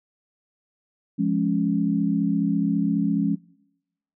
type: chord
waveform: sine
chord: Db major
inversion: first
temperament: just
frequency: 173.24 / 207.9 / 277.2 Hz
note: F3 / Ab3 / Db4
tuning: -14 / +2 / 0 cents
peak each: -25 / -23 / -24 dBFS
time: 1.18-3.36 s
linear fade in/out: 20 ms
effects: noise-tail reverb RT60 0.9 s tail -24 dB re dry